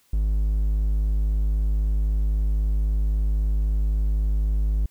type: tone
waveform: triangle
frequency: 51.9 Hz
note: G#1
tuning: in tune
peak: -17 dBFS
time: 0.13-4.86 s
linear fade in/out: 5 ms
effects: white hiss -62 dBFS RMS until 4.9 s